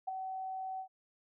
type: tone with ADSR envelope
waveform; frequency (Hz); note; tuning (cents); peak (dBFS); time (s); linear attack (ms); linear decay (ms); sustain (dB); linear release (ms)
sine; 758; F#5; +42; -31; 0.07-0.88; 14; 11; -6; 87
effects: none